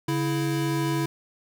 square tone pair together, 141.08 / 329.6 Hz, C#3 / E4, +31 / 0 cents, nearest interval octave + minor third, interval 1469 cents, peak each -27 dBFS, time 0.08-1.06 s, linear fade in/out 5 ms, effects none

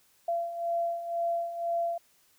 sine beating tone pair, 680 / 682 Hz, F5 / F5, -46 / -41 cents, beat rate 2 Hz, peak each -35 / -29 dBFS, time 0.28-1.98 s, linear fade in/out 5 ms, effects white hiss -65 dBFS RMS until 2.38 s

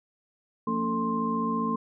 sine tone cluster, 175.7 / 228.5 / 283.2 / 445.3 / 1052 Hz, F3 / A#3 / C#4 / A4 / C6, +11 / -34 / +37 / +21 / +9 cents, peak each -37 / -28 / -36 / -35 / -29 dBFS, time 0.67-1.76 s, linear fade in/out 5 ms, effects none

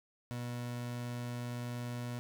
30% pulse tone, 121.4 Hz, B2, 29 cents flat, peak -35 dBFS, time 0.31-2.19 s, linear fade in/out 0 ms, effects none

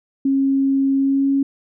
sine tone with pitch glide, 271.9 to 275.2 Hz, C#4 to C#4, -33 to -12 cents, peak -14 dBFS, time 0.25-1.43 s, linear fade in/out 5 ms, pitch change +21 cents, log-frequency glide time 0.96-1.3 s, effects none

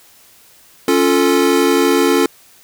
square chord, Db augmented, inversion none, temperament equal, 277.2 / 349.2 / 440 Hz, Db4 / F4 / A4, 0 / 0 / 0 cents, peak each -16 dBFS, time 0.88-2.26 s, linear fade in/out 2 ms, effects white hiss -47 dBFS RMS until 2.63 s

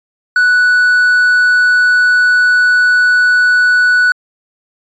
triangle tone, 1480 Hz, F#6, in tune, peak -5 dBFS, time 0.36-4.12 s, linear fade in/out 2 ms, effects resampled to 16000 Hz

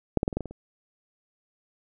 clicks, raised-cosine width 2 ms, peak -7 / -10 / -10 / -21 / -13 / -18 / -23 / -29 dBFS, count 8, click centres 0.173 / 0.231 / 0.279 / 0.328 / 0.37 / 0.407 / 0.457 / 0.51 s, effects none

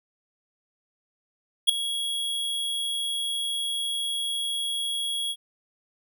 square tone with ADSR envelope, 3322 Hz, G#7, in tune, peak -12 dBFS, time 1.67-5.36 s, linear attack 24 ms, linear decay 3 ms, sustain -15 dB, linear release 55 ms, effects none

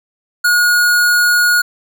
square tone, 1444 Hz, F#6, 43 cents flat, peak -10 dBFS, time 0.44-1.62 s, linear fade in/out 10 ms, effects none

